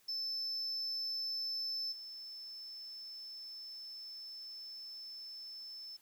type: tone with level steps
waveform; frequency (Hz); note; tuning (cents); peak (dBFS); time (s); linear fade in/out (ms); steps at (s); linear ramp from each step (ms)
sine; 5274; E8; 0; -34 / -45; 0.08-5.97; 10; 1.91; 20
effects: tanh soft clip ceiling -34 dBFS + white hiss -68 dBFS RMS until 6.01 s